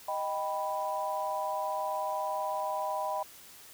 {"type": "chord", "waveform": "sine", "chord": "Eb augmented", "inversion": "none", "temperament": "equal", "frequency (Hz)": [622.3, 784, 987.8], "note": ["Eb5", "G5", "B5"], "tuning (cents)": [0, 0, 0], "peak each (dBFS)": [-35, -35, -34], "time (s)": [0.08, 3.23], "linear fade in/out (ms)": 5, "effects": ["white hiss -52 dBFS RMS until 3.73 s"]}